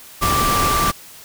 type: tone in noise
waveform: sine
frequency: 1173 Hz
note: D6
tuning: 2 cents flat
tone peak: -17 dBFS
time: 0.21-0.92 s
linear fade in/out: 20 ms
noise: pink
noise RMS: -20 dBFS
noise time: 0.21-0.92 s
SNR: 0 dB
effects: white hiss -41 dBFS RMS until 1.24 s